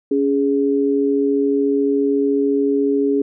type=tone pair together; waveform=sine; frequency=280.3 / 414.3 Hz; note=C#4 / G#4; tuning=+19 / -4 cents; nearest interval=perfect fifth; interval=677 cents; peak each=-17 dBFS; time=0.11-3.22 s; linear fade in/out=5 ms; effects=none